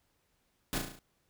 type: noise with echo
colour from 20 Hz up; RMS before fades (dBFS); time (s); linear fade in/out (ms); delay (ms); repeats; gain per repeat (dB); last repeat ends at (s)
pink; -33; 0.73-0.78; 0; 35; 6; -4; 0.99
effects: pink hiss -75 dBFS RMS until 1.29 s